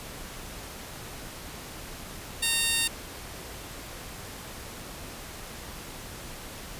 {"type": "tone with high-pass filter", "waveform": "15% pulse", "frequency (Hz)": 919, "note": "A#5", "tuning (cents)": -25, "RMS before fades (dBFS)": -26, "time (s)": [2.42, 2.88], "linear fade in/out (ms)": 10, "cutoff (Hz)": 3900, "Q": 0.68, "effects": ["pink hiss -41 dBFS RMS until 6.79 s", "resampled to 32000 Hz"]}